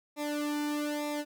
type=tone with flanger; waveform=sawtooth; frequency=295.5 Hz; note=D4; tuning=11 cents sharp; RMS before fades=-33 dBFS; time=0.16-1.25 s; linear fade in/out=50 ms; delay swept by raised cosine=0.65 to 1.56 ms; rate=1.1 Hz; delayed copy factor=-0.9; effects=none